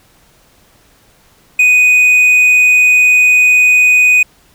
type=tone with hard clipping; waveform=triangle; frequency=2489 Hz; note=D#7; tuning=in tune; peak=-6 dBFS; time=1.59-4.23 s; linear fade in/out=5 ms; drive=6 dB; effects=pink hiss -49 dBFS RMS until 4.54 s